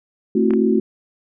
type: chord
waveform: sine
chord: F# half-diminished seventh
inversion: first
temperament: just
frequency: 222 / 266.4 / 333 / 370 Hz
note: A3 / C4 / E4 / F#4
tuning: +16 / +31 / +18 / 0 cents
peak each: -17 / -21 / -22 / -18 dBFS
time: 0.35-0.8 s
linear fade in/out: 5 ms
type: clicks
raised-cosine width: 0.5 ms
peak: -16 / -18 dBFS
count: 2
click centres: 0.507 / 0.536 s
effects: none